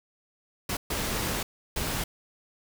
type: noise bursts at uneven times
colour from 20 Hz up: pink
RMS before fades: -30 dBFS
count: 3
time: 0.69-0.77 / 0.9-1.43 / 1.76-2.04 s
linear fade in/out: 5 ms
effects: none